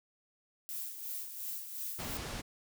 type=noise with tremolo; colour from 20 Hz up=violet; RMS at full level=-39 dBFS; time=0.69-2.17 s; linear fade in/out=0 ms; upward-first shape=sine; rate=2.8 Hz; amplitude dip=55%
type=low-pass noise; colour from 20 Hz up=pink; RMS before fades=-41 dBFS; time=1.98-2.42 s; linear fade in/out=20 ms; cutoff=9200 Hz; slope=12 dB/octave
effects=none